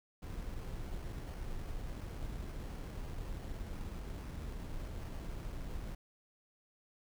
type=noise with sample-and-hold; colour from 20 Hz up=brown; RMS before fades=-42 dBFS; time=0.22-5.95 s; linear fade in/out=5 ms; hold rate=3675 Hz; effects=none